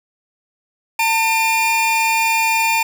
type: tone pair together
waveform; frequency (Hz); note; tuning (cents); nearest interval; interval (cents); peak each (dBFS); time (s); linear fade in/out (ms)
45% pulse; 899.7 / 2407; A5 / D7; +38 / +42; octave + perfect fourth; 1704; -17; 0.99-2.83; 5
effects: none